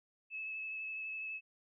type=tone with vibrato; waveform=sine; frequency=2600 Hz; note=E7; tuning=24 cents flat; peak=-39 dBFS; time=0.3-1.41 s; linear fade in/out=50 ms; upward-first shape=sine; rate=12 Hz; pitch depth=17 cents each way; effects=none